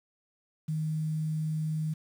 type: tone with quantisation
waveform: sine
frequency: 156 Hz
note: D#3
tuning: 5 cents sharp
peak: -28 dBFS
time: 0.68-1.94 s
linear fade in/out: 10 ms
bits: 9
effects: none